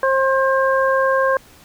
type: harmonic tone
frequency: 533 Hz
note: C5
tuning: 32 cents sharp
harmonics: 1 / 2 / 3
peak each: -16 / -19 / -21 dBFS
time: 0.03-1.37 s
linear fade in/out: 2 ms
effects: pink hiss -47 dBFS RMS until 1.64 s